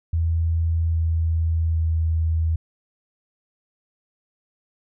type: tone with pitch steps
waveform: sine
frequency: 82.41 / 81.7 / 80.99 Hz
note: E2 / E2 / E2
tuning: 0 / -15 / -30 cents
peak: -18 dBFS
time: 0.13-2.56 s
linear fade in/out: 5 ms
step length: 810 ms
effects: none